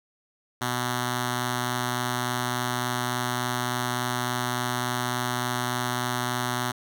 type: tone with notch filter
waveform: 5% pulse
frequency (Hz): 123.47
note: B2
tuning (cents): 0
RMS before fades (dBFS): -28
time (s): 0.61-6.72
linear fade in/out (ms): 10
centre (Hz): 490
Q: 1.2
effects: none